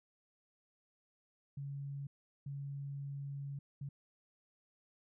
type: tone bursts at uneven times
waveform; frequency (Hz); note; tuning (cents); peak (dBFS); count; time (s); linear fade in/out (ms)
sine; 140.1; C#3; +19; -40; 3; 1.57-2.07 / 2.46-3.59 / 3.81-3.89; 5
effects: none